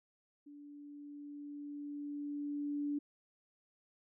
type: tone with level ramp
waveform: sine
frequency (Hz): 290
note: D4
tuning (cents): -22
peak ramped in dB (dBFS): -51 to -33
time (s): 0.46-2.99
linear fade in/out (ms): 10
effects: none